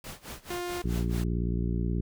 pink noise with tremolo, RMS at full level -40 dBFS, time 0.04-1.24 s, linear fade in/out 2 ms, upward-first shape sine, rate 4.6 Hz, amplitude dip 90%
sawtooth tone, 353 Hz, F4, 19 cents sharp, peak -28 dBFS, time 0.5-0.82 s, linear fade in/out 5 ms
harmonic tone, 58.6 Hz, A#1, 10 cents sharp, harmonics 1 / 2 / 3 / 4 / 5 / 6 / 7, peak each -29 / -33 / -32 / -38 / -40 / -40 / -43 dBFS, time 0.84-2.01 s, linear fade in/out 5 ms
effects none

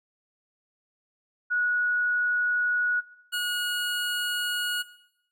sine / 25% pulse tone pair in turn, 1461 / 1449.2 Hz, F#6 / F#6, -22 / -36 cents, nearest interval unison, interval 14 cents, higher first, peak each -23 dBFS, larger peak neither, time 1.5-3.01 / 3.32-4.83 s, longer neither, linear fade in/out 20 ms, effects noise-tail reverb RT60 0.8 s tail -17 dB re dry

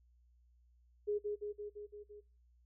sine tone with echo, 415.3 Hz, G#4, in tune, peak -32 dBFS, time 1.07-1.19 s, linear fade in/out 20 ms, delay 170 ms, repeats 6, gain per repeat -3 dB, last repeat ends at 2.21 s, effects noise-tail reverb RT60 0.4 s tail -24 dB re dry + added 60 Hz sine -65 dBFS peak until 2.65 s

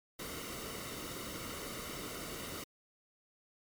pink noise with comb filter, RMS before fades -43 dBFS, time 0.19-2.64 s, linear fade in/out 5 ms, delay 1.2 ms, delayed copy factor -0.6, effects MP3 96 kbps

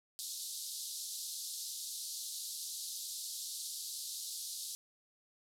pink band-pass noise, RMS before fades -43 dBFS, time 0.19-4.75 s, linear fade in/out 0 ms, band 3800 to 13000 Hz, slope 48 dB/octave, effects none

